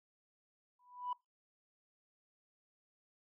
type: tone with exponential growth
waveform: sine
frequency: 987.8 Hz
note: B5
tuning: in tune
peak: -32 dBFS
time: 0.79-1.13 s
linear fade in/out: 5 ms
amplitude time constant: 72 ms
effects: noise-tail reverb RT60 0.2 s tail -23 dB re dry + tanh soft clip ceiling -32 dBFS